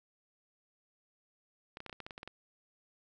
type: clicks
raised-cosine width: 0.3 ms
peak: -28 dBFS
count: 11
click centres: 1.771 / 1.804 / 1.863 / 1.896 / 1.928 / 2.003 / 2.065 / 2.108 / 2.179 / 2.231 / 2.276 s
effects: none